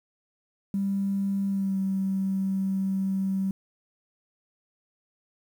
triangle tone with pitch glide, 197.1 to 192.49 Hz, G3 to G3, +10 to -31 cents, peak -20 dBFS, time 0.74-3.51 s, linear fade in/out 2 ms, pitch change -41 cents, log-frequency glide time 1.48-1.77 s, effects tanh soft clip ceiling -22 dBFS + 9-bit

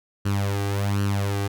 sawtooth tone with flanger, 100.1 Hz, G2, 37 cents sharp, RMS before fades -24 dBFS, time 0.25-1.48 s, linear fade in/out 10 ms, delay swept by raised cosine 0.68 to 2.58 ms, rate 1.3 Hz, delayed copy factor +0.65, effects none

